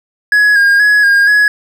triangle tone with vibrato, 1650 Hz, G#6, 12 cents flat, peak -4 dBFS, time 0.32-1.48 s, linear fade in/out 2 ms, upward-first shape square, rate 2.1 Hz, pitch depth 31 cents each way, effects none

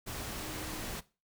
sine tone in noise, 311.1 Hz, D#4, in tune, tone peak -48 dBFS, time 0.38-0.86 s, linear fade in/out 20 ms, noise pink, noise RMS -40 dBFS, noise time 0.06-1.01 s, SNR -11 dB, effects noise-tail reverb RT60 0.3 s tail -18 dB re dry

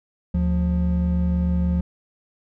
triangle tone pair together, 74.6 / 177.43 Hz, D2 / F3, +28 / +28 cents, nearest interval octave + minor third, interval 1500 cents, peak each -19 dBFS, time 0.34-1.81 s, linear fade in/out 5 ms, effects none

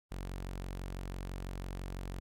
sawtooth tone, 46.01 Hz, F#1, 9 cents flat, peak -35 dBFS, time 0.11-2.2 s, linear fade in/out 10 ms, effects AAC 64 kbps

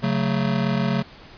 square chord, F# minor, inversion second, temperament just, 138.75 / 185 / 222 Hz, C#3 / F#3 / A3, +2 / 0 / +16 cents, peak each -25 dBFS, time 0.02-1.03 s, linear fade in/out 20 ms, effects pink hiss -45 dBFS RMS until 1.37 s + resampled to 11025 Hz

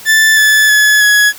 40% pulse tone with pitch steps, 1760 / 1732.8 / 1706 / 1679.6 Hz, A6 / A6 / G#6 / G#6, 0 / -27 / +46 / +19 cents, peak -5 dBFS, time 0.05-1.33 s, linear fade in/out 50 ms, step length 320 ms, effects white hiss -33 dBFS RMS until 1.38 s

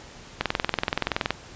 click train, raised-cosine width 0.3 ms, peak -6 dBFS, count 20, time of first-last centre 0.41-1.306 s, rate 21.2 Hz, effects pink hiss -45 dBFS RMS until 1.55 s + resampled to 16000 Hz

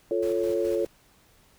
sine chord, F augmented, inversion none, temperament equal, 349.2 / 440 / 554.4 Hz, F4 / A4 / C#5, 0 / 0 / 0 cents, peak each -27 / -27 / -28 dBFS, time 0.11-0.85 s, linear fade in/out 2 ms
pink noise with tremolo, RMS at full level -45 dBFS, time 0.22-0.87 s, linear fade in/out 10 ms, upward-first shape square, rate 4.7 Hz, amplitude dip 45%
effects pink hiss -60 dBFS RMS until 1.58 s

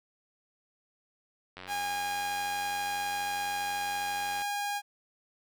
click train, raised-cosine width 0.3 ms, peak -27 dBFS, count 264, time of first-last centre 1.57-4.419 s, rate 92.3 Hz
sawtooth tone, 816 Hz, G#5, 31 cents flat, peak -27 dBFS, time 1.67-4.82 s, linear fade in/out 50 ms
effects none

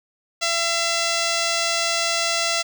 5% pulse tone with notch filter, 675 Hz, E5, 41 cents sharp, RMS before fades -22 dBFS, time 0.41-2.63 s, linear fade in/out 20 ms, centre 11000 Hz, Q 0.84, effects none

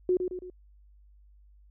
sine tone with echo, 364.2 Hz, F#4, 27 cents flat, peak -21 dBFS, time 0.09-0.17 s, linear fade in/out 2 ms, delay 110 ms, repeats 3, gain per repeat -6 dB, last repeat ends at 0.5 s, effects added 50 Hz sine -54 dBFS peak until 1.7 s

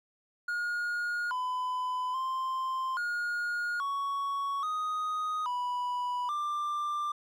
triangle tone with pitch steps, 1433 / 1006 / 1045 / 1432 / 1115 / 1247 / 984 / 1186 Hz, F6 / B5 / C6 / F6 / C#6 / D#6 / B5 / D6, +44 / +32 / -2 / +43 / +10 / +3 / -7 / +17 cents, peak -28 dBFS, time 0.48-7.12 s, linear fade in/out 5 ms, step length 830 ms, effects none

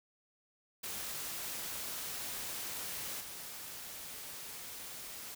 white noise with level steps, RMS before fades -41 / -46 dBFS, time 0.83-5.35 s, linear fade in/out 10 ms, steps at 3.2 s, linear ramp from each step 10 ms, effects none

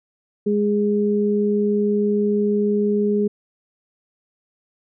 sine tone pair together, 207.1 / 413.4 Hz, G#3 / G#4, -5 / -8 cents, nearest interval octave, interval 1197 cents, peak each -19 dBFS, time 0.46-3.28 s, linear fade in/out 10 ms, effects none

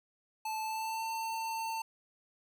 square tone with pitch glide, 874 to 898.6 Hz, A5 to A5, -12 to +36 cents, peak -35 dBFS, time 0.45-1.82 s, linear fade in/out 5 ms, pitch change +48 cents, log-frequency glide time 0.62-1.07 s, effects none

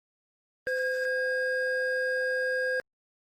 triangle tone pair together, 512 / 1626.4 Hz, C5 / G#6, -38 / -37 cents, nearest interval octave + minor sixth, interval 2001 cents, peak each -27 dBFS, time 0.67-2.8 s, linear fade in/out 0 ms, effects Opus 24 kbps

